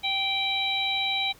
harmonic tone, 781 Hz, G5, 7 cents flat, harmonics 1 / 3 / 4 / 5, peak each -32 / -29 / -34 / -27 dBFS, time 0.03-1.33 s, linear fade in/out 20 ms, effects pink hiss -54 dBFS RMS until 1.39 s

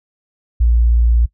sine tone, 58.27 Hz, A#1, in tune, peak -9 dBFS, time 0.6-1.26 s, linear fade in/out 10 ms, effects noise-tail reverb RT60 0.1 s tail -19 dB re dry

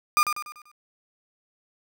35% pulse tone with echo, 1210 Hz, D#6, 49 cents flat, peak -15 dBFS, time 0.17-0.23 s, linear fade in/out 0 ms, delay 97 ms, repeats 5, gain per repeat -7 dB, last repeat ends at 0.715 s, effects none

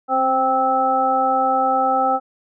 harmonic tone with a mistuned harmonic, 261.6 Hz, C4, in tune, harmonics 1 / 2 / 3 / 5, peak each -27 / -23 / -17 / -21 dBFS, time 0.08-2.2 s, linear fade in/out 50 ms, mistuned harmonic 1, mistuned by +21 cents, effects none

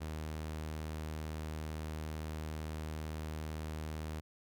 sawtooth tone, 77.78 Hz, D#2, in tune, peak -35 dBFS, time 0-4.21 s, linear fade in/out 20 ms, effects none

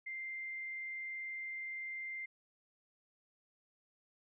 sine tone, 2093 Hz, C7, in tune, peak -40 dBFS, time 0.06-2.26 s, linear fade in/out 10 ms, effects none

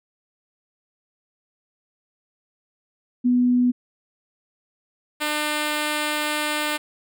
sine / 5% pulse tone pair in turn, 246.9 / 300.7 Hz, B3 / D4, 0 / +41 cents, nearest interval minor third, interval 341 cents, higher second, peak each -15 / -11 dBFS, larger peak second, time 3.24-3.72 / 5.2-6.78 s, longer second, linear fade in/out 20 ms, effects none

